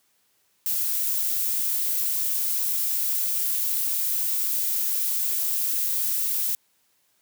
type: noise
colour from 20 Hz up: violet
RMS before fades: -25 dBFS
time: 0.66-6.55 s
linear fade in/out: 0 ms
effects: white hiss -67 dBFS RMS until 7.21 s + high-pass 80 Hz 12 dB/octave